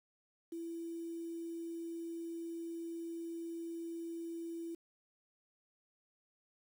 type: tone with quantisation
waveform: sine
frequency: 334 Hz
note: E4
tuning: 23 cents sharp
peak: -40 dBFS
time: 0.52-4.75 s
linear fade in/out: 5 ms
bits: 10
effects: none